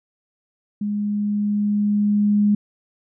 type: tone with level ramp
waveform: sine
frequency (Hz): 206.8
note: G#3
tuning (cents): -7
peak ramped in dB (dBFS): -21 to -13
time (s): 0.81-2.55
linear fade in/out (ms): 5
effects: none